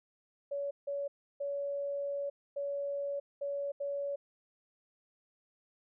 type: tone bursts at uneven times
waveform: sine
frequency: 565 Hz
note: C#5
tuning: 33 cents sharp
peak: -33 dBFS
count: 6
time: 0.51-0.71 / 0.87-1.08 / 1.4-2.3 / 2.56-3.2 / 3.41-3.72 / 3.8-4.16 s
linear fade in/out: 10 ms
effects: none